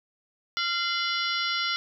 harmonic tone with a mistuned harmonic, 690 Hz, F5, 21 cents flat, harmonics 2 / 3 / 4 / 5 / 6 / 7 / 8, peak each -30 / -32 / -33 / -34 / -35 / -35 / -36 dBFS, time 0.57-1.76 s, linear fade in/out 0 ms, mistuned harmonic 4, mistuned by +120 cents, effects none

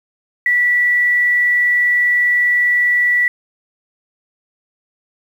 sine tone, 1955 Hz, B6, 18 cents flat, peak -11 dBFS, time 0.46-3.28 s, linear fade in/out 2 ms, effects 7-bit

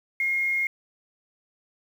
sine tone with quantisation, 2143 Hz, C7, 41 cents sharp, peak -22 dBFS, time 0.2-0.67 s, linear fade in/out 2 ms, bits 8, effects none

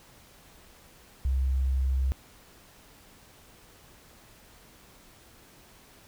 sine tone, 65.9 Hz, C2, 13 cents sharp, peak -23 dBFS, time 1.25-2.12 s, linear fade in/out 0 ms, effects pink hiss -55 dBFS RMS until 6.07 s

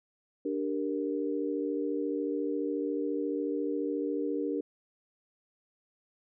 sine chord, G minor, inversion second, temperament equal, 293.7 / 392 / 466.2 Hz, D4 / G4 / Bb4, 0 / 0 / 0 cents, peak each -32 / -35 / -34 dBFS, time 0.45-4.61 s, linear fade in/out 5 ms, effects none

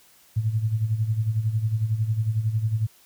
sine tone with tremolo, 110 Hz, A2, in tune, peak -18 dBFS, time 0.36-2.87 s, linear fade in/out 10 ms, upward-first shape sine, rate 11 Hz, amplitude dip 70%, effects white hiss -56 dBFS RMS until 3.05 s

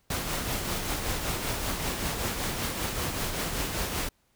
pink noise with tremolo, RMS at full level -29 dBFS, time 0.1-4.09 s, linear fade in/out 5 ms, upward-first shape triangle, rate 5.2 Hz, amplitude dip 45%, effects pink hiss -69 dBFS RMS until 4.35 s

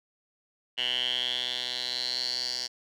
10% pulse tone with band-pass filter sweep, 124.3 Hz, B2, 12 cents sharp, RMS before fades -31 dBFS, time 0.77-2.68 s, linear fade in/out 20 ms, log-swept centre 2900 to 4900 Hz, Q 8.7, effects none

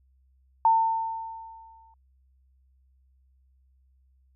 sine tone with exponential decay, 900 Hz, A5, 39 cents sharp, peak -15 dBFS, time 0.65-1.94 s, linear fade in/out 2 ms, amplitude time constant 280 ms, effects added 65 Hz sine -60 dBFS peak until 4.35 s

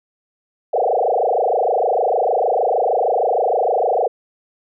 sine tone with frequency modulation, 614 Hz, D#5, 23 cents flat, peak -14 dBFS, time 0.73-4.08 s, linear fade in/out 10 ms, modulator 26.5 Hz, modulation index 6.5, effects none

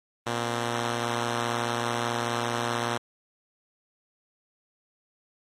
5% pulse tone pair together, 118.36 / 261.6 Hz, A#2 / C4, +27 / 0 cents, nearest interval octave + major second, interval 1373 cents, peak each -16 / -26 dBFS, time 0.26-2.98 s, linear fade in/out 10 ms, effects low-pass 9000 Hz 12 dB/octave + AAC 48 kbps

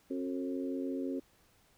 harmonic tone with a mistuned harmonic, 90 Hz, F#2, 47 cents flat, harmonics 3 / 4 / 5 / 6, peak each -35 / -40 / -43 / -45 dBFS, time 0.1-1.2 s, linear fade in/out 10 ms, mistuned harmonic 4, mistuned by +20 cents, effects pink hiss -67 dBFS RMS until 1.77 s

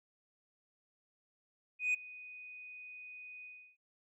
sine tone with ADSR envelope, 2489 Hz, D#7, in tune, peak -25 dBFS, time 1.79-3.77 s, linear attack 150 ms, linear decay 10 ms, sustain -22 dB, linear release 330 ms, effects tanh soft clip ceiling -27 dBFS

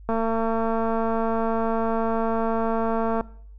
click train, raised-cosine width 1 ms, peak -12 dBFS, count 706, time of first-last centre 0.09-3.209 s, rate 226 Hz, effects noise-tail reverb RT60 0.6 s tail -20 dB re dry + added 50 Hz sine -41 dBFS peak until 3.58 s

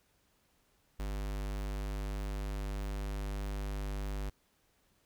square tone with notch filter, 49.91 Hz, G1, 32 cents sharp, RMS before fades -37 dBFS, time 0.99-4.3 s, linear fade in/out 10 ms, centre 100 Hz, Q 1.7, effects pink hiss -72 dBFS RMS until 5.05 s

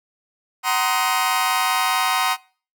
sawtooth chord, C half-diminished seventh, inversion second, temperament just, 753.5 / 941.9 / 1046.5 / 1255.8 Hz, Gb5 / Bb5 / C6 / Eb6, +31 / +18 / 0 / +16 cents, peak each -20 dBFS, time 0.63-2.37 s, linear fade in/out 50 ms, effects noise-tail reverb RT60 0.4 s tail -22 dB re dry

